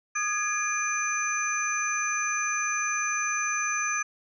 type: tone cluster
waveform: sine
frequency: 1229 / 1671 / 2406 / 6120 Hz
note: D#6 / G#6 / D7 / G8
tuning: -22 / +10 / +41 / -42 cents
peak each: -31 dBFS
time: 0.15-4.03 s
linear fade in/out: 10 ms
effects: none